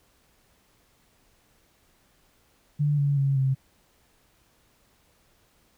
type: tone with pitch steps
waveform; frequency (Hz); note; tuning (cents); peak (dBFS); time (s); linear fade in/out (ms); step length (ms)
sine; 146.83 / 142.24 / 137.79 / 133.48; D3 / C#3 / C#3 / C3; 0 / +45 / -10 / +35; -20; 2.79-3.55; 20; 190
effects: pink hiss -64 dBFS RMS until 5.77 s